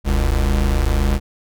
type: tone pair together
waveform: square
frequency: 40.43 / 68 Hz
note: E1 / C#2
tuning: -33 / -33 cents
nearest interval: major sixth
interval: 900 cents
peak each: -18 dBFS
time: 0.04-1.2 s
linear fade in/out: 50 ms
effects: none